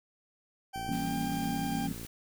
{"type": "tone with pitch glide", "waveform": "40% pulse", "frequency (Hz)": [777, 794.7], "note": ["G5", "G5"], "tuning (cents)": [-16, 23], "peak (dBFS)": -35, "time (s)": [0.73, 1.88], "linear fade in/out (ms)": 20, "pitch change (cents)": 39, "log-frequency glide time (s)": [0.84, 1.14]}
{"type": "click train", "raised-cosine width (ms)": 3, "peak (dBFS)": -31, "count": 75, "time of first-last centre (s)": [0.76, 2.049], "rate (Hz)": 57.4}
{"type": "chord", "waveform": "sine", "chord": "E diminished seventh", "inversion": "none", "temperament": "equal", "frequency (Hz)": [164.81, 196, 233.1, 277.2], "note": ["E3", "G3", "Bb3", "Db4"], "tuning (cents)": [0, 0, 0, 0], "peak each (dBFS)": [-37, -39, -36, -36], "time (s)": [0.89, 1.92], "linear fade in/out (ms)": 0}
{"type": "noise", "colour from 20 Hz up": "white", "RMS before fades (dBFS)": -47, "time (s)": [0.92, 2.07], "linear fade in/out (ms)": 5}
{"effects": []}